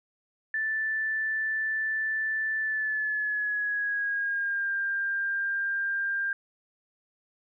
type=tone with pitch glide; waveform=sine; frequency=1760 to 1595.4 Hz; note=A6 to G6; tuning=0 to +30 cents; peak=-26 dBFS; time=0.54-6.33 s; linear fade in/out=2 ms; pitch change=-170 cents; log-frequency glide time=2.59-4.71 s; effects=none